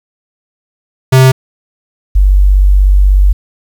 square / sine tone pair in turn, 130.81 / 48.21 Hz, C3 / G1, 0 / -28 cents, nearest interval octave + perfect fourth, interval 1728 cents, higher first, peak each -3 dBFS, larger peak neither, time 1.12-1.32 / 2.15-3.33 s, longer second, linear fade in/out 10 ms, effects 7-bit

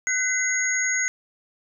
sine tone cluster, 1509 / 2038 / 6600 Hz, F#6 / C7 / G#8, +34 / -46 / -12 cents, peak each -28 / -24 / -25 dBFS, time 0.07-1.08 s, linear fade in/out 0 ms, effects none

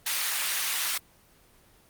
pink high-pass noise, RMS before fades -28 dBFS, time 0.06-0.98 s, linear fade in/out 5 ms, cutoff 1800 Hz, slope 12 dB/octave, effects pink hiss -59 dBFS RMS until 1.89 s + Opus 24 kbps

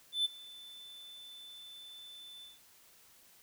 triangle tone with ADSR envelope, 3520 Hz, A7, in tune, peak -25 dBFS, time 0.12-2.6 s, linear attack 130 ms, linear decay 18 ms, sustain -22 dB, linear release 170 ms, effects white hiss -62 dBFS RMS until 3.42 s

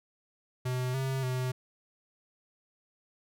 square tone with pitch steps, 126.8 / 133.3 / 127.7 Hz, B2 / C3 / C3, +46 / +33 / -42 cents, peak -30 dBFS, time 0.65-1.52 s, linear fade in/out 10 ms, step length 290 ms, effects none

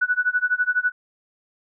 sine tone with tremolo, 1480 Hz, F#6, in tune, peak -15 dBFS, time 0.01-0.92 s, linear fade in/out 10 ms, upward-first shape sine, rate 12 Hz, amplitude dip 95%, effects none

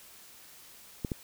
clicks, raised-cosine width 3 ms, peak -18 dBFS, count 2, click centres 1.048 / 1.118 s, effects white hiss -53 dBFS RMS until 1.23 s

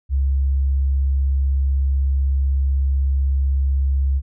sine tone, 68 Hz, C#2, 33 cents flat, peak -15 dBFS, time 0.09-4.22 s, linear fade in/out 50 ms, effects none

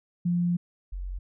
sine tone pair in turn, 174.61 / 45.77 Hz, F3 / F#1, 0 / -18 cents, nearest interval octave + major seventh, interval 2318 cents, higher first, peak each -22 / -31 dBFS, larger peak first, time 0.25-0.57 / 0.92-1.19 s, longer first, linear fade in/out 10 ms, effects none

